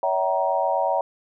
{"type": "tone cluster", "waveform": "sine", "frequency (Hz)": [564, 652, 763, 941], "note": ["C#5", "E5", "G5", "A#5"], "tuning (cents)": [30, -19, -47, 16], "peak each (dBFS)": -25, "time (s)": [0.03, 1.01], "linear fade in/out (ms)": 2, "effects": []}